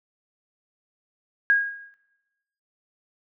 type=tone with exponential decay; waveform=sine; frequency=1636 Hz; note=G#6; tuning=26 cents flat; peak=-13 dBFS; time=1.5-1.94 s; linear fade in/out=0 ms; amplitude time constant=95 ms; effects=noise-tail reverb RT60 1.0 s tail -19 dB re dry